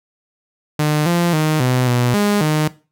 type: tone with pitch steps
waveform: sawtooth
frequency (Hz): 151 / 172.6 / 155.1 / 126.7 / 122.5 / 205.7 / 153.5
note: D3 / F3 / D#3 / B2 / B2 / G#3 / D#3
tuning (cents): +48 / -20 / -5 / +45 / -14 / -16 / -23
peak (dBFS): -10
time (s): 0.79-2.68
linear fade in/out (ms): 5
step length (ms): 270
effects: noise-tail reverb RT60 0.3 s tail -17 dB re dry